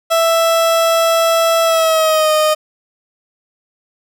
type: tone with pitch glide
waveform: 30% pulse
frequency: 661 to 616.7 Hz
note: E5 to D#5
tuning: +5 to -16 cents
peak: -8 dBFS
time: 0.1-2.55 s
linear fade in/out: 20 ms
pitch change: -121 cents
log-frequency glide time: 1.64-2.32 s
effects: none